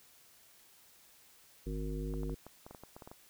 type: harmonic tone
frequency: 51.4 Hz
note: G#1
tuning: 17 cents flat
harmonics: 1 / 3 / 5 / 7 / 9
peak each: -37 / -42 / -44 / -45 / -47 dBFS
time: 1.66-2.35 s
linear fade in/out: 10 ms
type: clicks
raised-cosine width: 1 ms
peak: -34 dBFS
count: 12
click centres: 2.139 / 2.233 / 2.296 / 2.466 / 2.665 / 2.71 / 2.748 / 2.836 / 2.965 / 3.022 / 3.075 / 3.115 s
effects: white hiss -62 dBFS RMS until 3.29 s